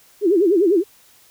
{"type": "tone with vibrato", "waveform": "sine", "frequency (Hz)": 370, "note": "F#4", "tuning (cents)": 0, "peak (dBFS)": -12, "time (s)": [0.21, 0.84], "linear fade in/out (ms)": 50, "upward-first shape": "sine", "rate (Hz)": 10, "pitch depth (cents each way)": 230, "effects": ["white hiss -52 dBFS RMS until 1.3 s"]}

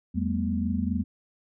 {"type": "tone cluster", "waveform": "sine", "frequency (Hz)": [83.8, 194, 217.1, 241.5], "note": ["E2", "G3", "A3", "B3"], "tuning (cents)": [29, -18, -23, -39], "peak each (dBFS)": -30, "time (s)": [0.14, 1.04], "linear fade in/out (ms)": 20, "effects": []}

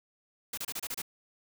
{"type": "noise bursts", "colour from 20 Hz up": "white", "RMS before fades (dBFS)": -36, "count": 7, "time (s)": [0.53, 1.019], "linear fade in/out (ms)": 5, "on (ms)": 45, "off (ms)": 29, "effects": []}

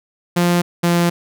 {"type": "tone pair in turn", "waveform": "sawtooth", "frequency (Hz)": [174.61, 172.41], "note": ["F3", "F3"], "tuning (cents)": [0, -22], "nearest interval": "unison", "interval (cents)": 22, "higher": "first", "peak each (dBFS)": -9, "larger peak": "neither", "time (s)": [[0.36, 0.62], [0.83, 1.1]], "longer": "second", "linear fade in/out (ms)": 10, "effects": []}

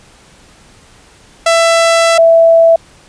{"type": "tone pair in turn", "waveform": ["sawtooth", "sine"], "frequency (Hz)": [666, 661.4], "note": ["E5", "E5"], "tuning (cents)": [18, 6], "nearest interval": "unison", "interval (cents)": 12, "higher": "first", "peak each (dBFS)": -3, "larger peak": "neither", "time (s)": [[1.46, 2.18], [2.18, 2.76]], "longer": "first", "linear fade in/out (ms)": 5, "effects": ["pink hiss -43 dBFS RMS until 3.08 s", "resampled to 22050 Hz"]}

